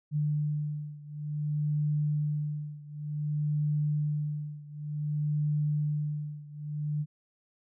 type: beating tone pair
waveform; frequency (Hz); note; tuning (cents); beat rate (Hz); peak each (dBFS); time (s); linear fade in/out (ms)
sine; 149 / 149.55; D3 / D3; +25 / +32; 0.55; -30 / -32; 0.11-7.06; 50
effects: none